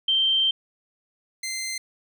sine / 15% pulse tone pair in turn, 3136 / 2079 Hz, G7 / C7, 0 / -12 cents, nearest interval perfect fifth, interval 712 cents, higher first, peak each -18 / -22 dBFS, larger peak first, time 0.08-0.51 / 1.43-1.78 s, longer first, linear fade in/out 5 ms, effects none

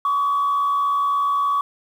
sine tone with frequency modulation, 1133 Hz, C#6, 37 cents sharp, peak -16 dBFS, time 0.05-1.61 s, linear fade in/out 2 ms, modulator 76.7 Hz, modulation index 0.41, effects tanh soft clip ceiling -13 dBFS + 8-bit

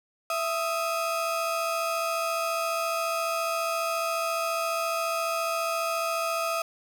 35% pulse tone pair together, 664 / 1253.5 Hz, E5 / D#6, +12 / +12 cents, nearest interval major seventh, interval 1100 cents, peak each -27 / -28 dBFS, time 0.3-6.62 s, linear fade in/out 2 ms, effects none

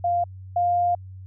sine tone pair in turn, 697 / 702.3 Hz, F5 / F5, -4 / +10 cents, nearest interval unison, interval 14 cents, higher second, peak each -19 / -18 dBFS, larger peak second, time 0.04-0.24 / 0.56-0.95 s, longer second, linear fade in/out 5 ms, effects added 94 Hz sine -37 dBFS peak until 1.26 s

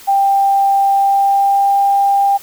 sine tone with pitch glide, 790 to 796.4 Hz, G5 to G5, +13 to +27 cents, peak -9 dBFS, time 0.07-2.38 s, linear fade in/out 20 ms, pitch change +14 cents, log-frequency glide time 0.94-1.78 s, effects white hiss -38 dBFS RMS until 2.42 s

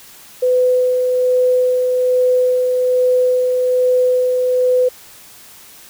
sine tone with tremolo, 503 Hz, B4, 32 cents sharp, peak -10 dBFS, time 0.42-4.89 s, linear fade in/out 10 ms, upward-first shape sine, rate 1.2 Hz, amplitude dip 30%, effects white hiss -41 dBFS RMS until 5.89 s

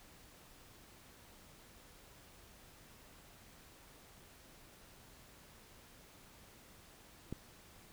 click, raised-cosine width 3 ms, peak -27 dBFS, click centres 7.326 s, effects pink hiss -60 dBFS RMS until 7.92 s

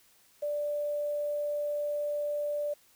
sine tone with quantisation, 587.3 Hz, D5, in tune, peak -29 dBFS, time 0.42-2.74 s, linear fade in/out 10 ms, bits 9, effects white hiss -63 dBFS RMS until 2.95 s

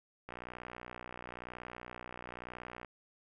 click train, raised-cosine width 0.5 ms, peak -29 dBFS, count 157, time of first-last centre 0.29-2.847 s, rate 61 Hz, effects none

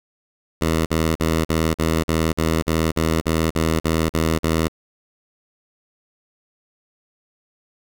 10% pulse tone bursts, 80.6 Hz, E2, 38 cents flat, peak -9 dBFS, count 14, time 0.61-4.682 s, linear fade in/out 10 ms, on 250 ms, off 44 ms, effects none

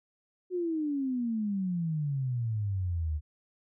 sine exponential sweep, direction down, 370 to 73.42 Hz, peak -28 dBFS, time 0.5-3.21 s, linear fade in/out 50 ms, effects none

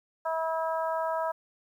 harmonic tone, 323.7 Hz, E4, 31 cents flat, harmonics 2 / 3 / 4 / 5, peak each -30 / -31 / -36 / -42 dBFS, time 0.25-1.32 s, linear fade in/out 10 ms, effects 10-bit

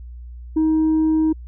sine tone, 315.1 Hz, D#4, 22 cents sharp, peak -12 dBFS, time 0.56-1.33 s, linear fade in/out 10 ms, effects tanh soft clip ceiling -13 dBFS + added 60 Hz sine -33 dBFS peak until 1.47 s

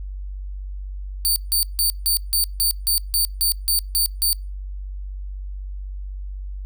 10% pulse tone bursts, 4581 Hz, D8, 44 cents flat, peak -10 dBFS, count 12, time 1.25-4.33 s, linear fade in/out 0 ms, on 110 ms, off 160 ms, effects noise-tail reverb RT60 0.3 s tail -26 dB re dry + added 48 Hz sine -28 dBFS peak until 6.65 s

